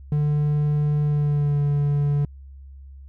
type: tone with pitch glide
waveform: triangle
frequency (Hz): 148.2 to 144.48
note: D3 to D3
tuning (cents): +16 to -28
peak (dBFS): -16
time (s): 0.12-2.25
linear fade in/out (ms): 2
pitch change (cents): -44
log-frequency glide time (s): 1.03-1.61
effects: added 68 Hz sine -39 dBFS peak until 3.08 s